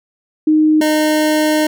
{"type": "tone pair in turn", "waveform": ["sine", "25% pulse"], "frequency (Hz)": [309.1, 307], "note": ["D#4", "D#4"], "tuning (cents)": [-11, -23], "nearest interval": "unison", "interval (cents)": 12, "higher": "first", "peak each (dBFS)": -8, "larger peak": "neither", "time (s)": [[0.47, 0.81], [0.81, 1.67]], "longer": "second", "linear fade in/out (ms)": 5, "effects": []}